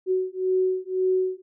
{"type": "beating tone pair", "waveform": "sine", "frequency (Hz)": [371.7, 373.6], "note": ["F#4", "F#4"], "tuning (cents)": [8, 17], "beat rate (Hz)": 1.9, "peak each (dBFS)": -24, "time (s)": [0.06, 1.42], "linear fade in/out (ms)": 50, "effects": []}